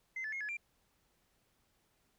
sine tone with pitch steps, 2067 / 1739 / 2153 / 1699 / 2372 Hz, C7 / A6 / C7 / G#6 / D7, -22 / -21 / +49 / +39 / +17 cents, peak -36 dBFS, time 0.16-0.57 s, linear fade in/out 5 ms, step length 82 ms, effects tanh soft clip ceiling -34 dBFS + pink hiss -75 dBFS RMS until 2.18 s

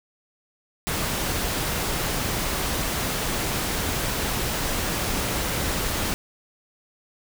pink noise, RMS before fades -26 dBFS, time 0.87-6.14 s, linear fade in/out 0 ms, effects none

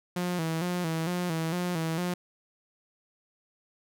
sawtooth tone with vibrato, 170 Hz, F3, 46 cents flat, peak -24 dBFS, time 0.16-2.14 s, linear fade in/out 5 ms, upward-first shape square, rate 2.2 Hz, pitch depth 81 cents each way, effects none

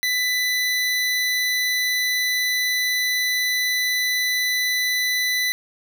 25% pulse tone, 1994 Hz, B6, 16 cents sharp, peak -16 dBFS, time 0.03-5.52 s, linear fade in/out 0 ms, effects none

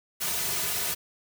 white noise with comb filter, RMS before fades -29 dBFS, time 0.2-0.95 s, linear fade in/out 20 ms, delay 3.7 ms, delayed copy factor -0.75, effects none

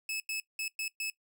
sawtooth tone bursts at uneven times, 2600 Hz, E7, 24 cents flat, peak -30 dBFS, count 5, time 0.09-0.2 / 0.29-0.4 / 0.59-0.68 / 0.79-0.88 / 1-1.1 s, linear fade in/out 2 ms, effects noise-tail reverb RT60 0.1 s tail -18 dB re dry

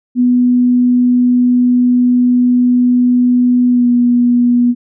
sine tone with pitch glide, 246.9 to 242.7 Hz, B3 to B3, 0 to -30 cents, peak -7 dBFS, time 0.15-4.75 s, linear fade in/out 50 ms, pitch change -30 cents, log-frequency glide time 3.69-3.87 s, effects none

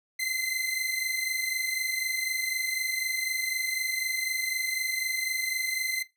sawtooth tone pair together, 2047 / 2071 Hz, C7 / C7, -38 / -18 cents, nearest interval unison, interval 20 cents, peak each -27 dBFS, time 0.19-6.03 s, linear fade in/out 10 ms, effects noise-tail reverb RT60 0.2 s tail -17 dB re dry

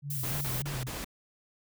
sine tone with vibrato, 135 Hz, C#3, 45 cents flat, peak -34 dBFS, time 0.02-0.91 s, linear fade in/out 50 ms, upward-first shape square, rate 3.4 Hz, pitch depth 98 cents each way
violet noise, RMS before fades -36 dBFS, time 0.1-0.62 s, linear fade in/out 5 ms
pink noise bursts, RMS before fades -38 dBFS, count 4, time 0.23-1.046 s, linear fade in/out 5 ms, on 180 ms, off 32 ms
effects none

